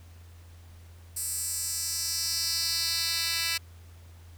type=tone with high-pass filter sweep; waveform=10% pulse; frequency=331.3 Hz; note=E4; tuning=9 cents sharp; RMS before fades=-30 dBFS; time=1.16-3.58 s; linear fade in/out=10 ms; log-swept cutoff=8800 to 3100 Hz; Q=2.3; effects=added 85 Hz sine -47 dBFS peak until 4.37 s + pink hiss -59 dBFS RMS until 4.37 s